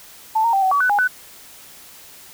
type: tone with pitch steps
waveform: sine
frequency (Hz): 880 / 925 / 781 / 757 / 1139 / 1496 / 819 / 1497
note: A5 / A#5 / G5 / F#5 / C#6 / F#6 / G#5 / F#6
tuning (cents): 0 / -14 / -7 / +39 / +47 / +19 / -24 / +20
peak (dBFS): -14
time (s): 0.35-1.078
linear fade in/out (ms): 10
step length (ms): 91
effects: white hiss -43 dBFS RMS until 2.33 s